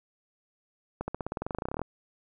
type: accelerating click train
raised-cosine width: 1 ms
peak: -18 dBFS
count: 20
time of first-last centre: 1.01-1.817 s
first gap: 70 ms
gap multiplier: 0.94
effects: none